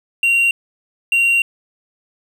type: tone bursts at uneven times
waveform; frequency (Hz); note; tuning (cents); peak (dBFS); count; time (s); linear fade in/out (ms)
triangle; 2757; F7; -23; -10; 2; 0.23-0.51 / 1.12-1.42; 2
effects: none